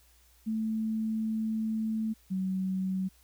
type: tone pair in turn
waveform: sine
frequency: 220 / 188.62 Hz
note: A3 / F#3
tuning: 0 / +34 cents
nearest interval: minor third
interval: 266 cents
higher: first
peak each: -28 dBFS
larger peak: neither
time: 0.46-2.14 / 2.3-3.09 s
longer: first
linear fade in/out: 20 ms
effects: added 60 Hz sine -62 dBFS peak until 3.23 s + white hiss -64 dBFS RMS until 3.23 s